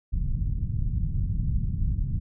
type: low-pass noise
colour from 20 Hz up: pink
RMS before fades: -26 dBFS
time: 0.12-2.2 s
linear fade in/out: 20 ms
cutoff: 150 Hz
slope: 24 dB/octave
effects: none